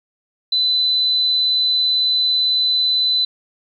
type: tone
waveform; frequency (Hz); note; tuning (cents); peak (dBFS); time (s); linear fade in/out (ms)
sine; 4011; B7; +26; -14; 0.52-3.25; 5
effects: 9-bit